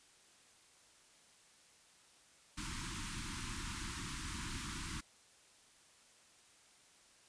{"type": "band-stop noise", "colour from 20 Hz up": "pink", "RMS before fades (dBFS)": -43, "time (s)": [2.57, 5.01], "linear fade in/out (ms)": 10, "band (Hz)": [350, 920], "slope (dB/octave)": 96, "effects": ["white hiss -65 dBFS RMS until 7.28 s", "resampled to 22050 Hz"]}